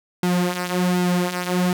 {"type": "tone with flanger", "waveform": "sawtooth", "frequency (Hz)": 179.2, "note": "F3", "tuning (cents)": 45, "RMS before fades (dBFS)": -21, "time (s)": [0.23, 1.73], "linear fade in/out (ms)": 2, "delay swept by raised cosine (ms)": [1.7, 5.9], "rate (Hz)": 1.3, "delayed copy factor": -0.65, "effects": []}